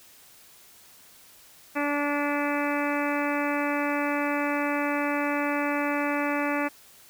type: harmonic tone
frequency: 289.6 Hz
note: D4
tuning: 24 cents flat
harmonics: 1 / 2 / 3 / 4 / 5 / 6 / 7 / 8 / 9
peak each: -28 / -31 / -33 / -34 / -35 / -36 / -36 / -37 / -38 dBFS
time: 1.75-6.69 s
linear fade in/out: 20 ms
effects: white hiss -53 dBFS RMS until 7.09 s